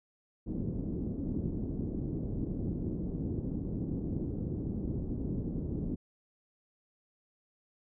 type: low-pass noise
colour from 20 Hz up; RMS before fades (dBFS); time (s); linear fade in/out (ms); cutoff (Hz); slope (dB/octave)
white; -35; 0.46-5.96; 20; 310; 24
effects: none